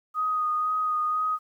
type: tone with vibrato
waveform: sine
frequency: 1244.5 Hz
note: D#6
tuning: in tune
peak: -23 dBFS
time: 0.14-1.39 s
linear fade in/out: 50 ms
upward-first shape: sine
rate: 2 Hz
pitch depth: 17 cents each way
effects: 10-bit